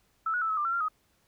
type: tone with pitch steps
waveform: sine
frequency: 1316 / 1458 / 1318 / 1287 / 1191 / 1353 / 1383 / 1257 Hz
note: E6 / F#6 / E6 / E6 / D6 / E6 / F6 / D#6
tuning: -3 / -26 / -1 / -42 / +24 / +45 / -17 / +17 cents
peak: -26 dBFS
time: 0.26-0.884 s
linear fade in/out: 5 ms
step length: 78 ms
effects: pink hiss -69 dBFS RMS until 1.27 s